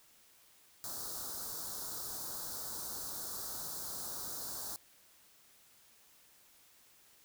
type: band-stop noise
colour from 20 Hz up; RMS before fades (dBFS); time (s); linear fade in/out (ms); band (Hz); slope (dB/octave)
white; -42; 0.84-4.76; 0; 1500 to 4000; 48
effects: white hiss -64 dBFS RMS until 7.24 s